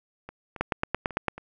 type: two click trains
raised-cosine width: 0.5 ms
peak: -24 / -9 dBFS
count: 5 / 7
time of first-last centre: 0.29-1.38 / 0.61-1.283 s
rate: 3.67 / 8.92 Hz
effects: none